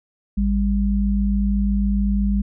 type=tone pair together; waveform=sine; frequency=53.9 / 200 Hz; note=A1 / G3; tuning=-35 / +35 cents; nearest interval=octave + major seventh; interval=2270 cents; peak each=-19 dBFS; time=0.37-2.42 s; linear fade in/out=10 ms; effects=none